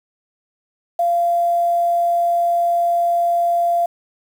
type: tone with quantisation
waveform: sine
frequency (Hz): 690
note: F5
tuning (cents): -21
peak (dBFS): -14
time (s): 0.99-3.86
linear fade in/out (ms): 5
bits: 7
effects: none